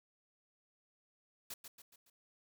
white noise with echo, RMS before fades -45 dBFS, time 1.5-1.54 s, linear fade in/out 5 ms, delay 140 ms, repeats 4, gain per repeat -6 dB, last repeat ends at 2.1 s, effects none

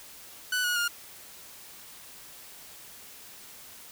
sawtooth tone with pitch steps, 1491 / 1452.7 / 1415.5 Hz, F#6 / F#6 / F6, +13 / -32 / +23 cents, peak -22 dBFS, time 0.52-0.88 s, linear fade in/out 5 ms, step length 120 ms, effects white hiss -48 dBFS RMS until 3.91 s

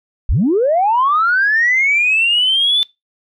sine linear sweep, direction up, 30.64 to 3541 Hz, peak -10 dBFS, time 0.29-2.83 s, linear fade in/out 0 ms, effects noise-tail reverb RT60 0.2 s tail -22 dB re dry + tanh soft clip ceiling -6 dBFS

